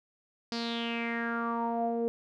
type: tone with low-pass filter sweep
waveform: sawtooth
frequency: 233 Hz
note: A#3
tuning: 1 cent flat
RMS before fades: -32 dBFS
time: 0.52-2.08 s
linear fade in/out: 0 ms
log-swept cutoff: 4900 to 490 Hz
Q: 6.1
effects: none